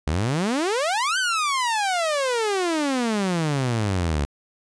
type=exponential two-way sweep; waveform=sawtooth; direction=up then down; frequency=69.3 to 1568 to 69.3 Hz; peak=-17 dBFS; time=0.07-4.25 s; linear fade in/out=0 ms; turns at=1.18 s; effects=resampled to 22050 Hz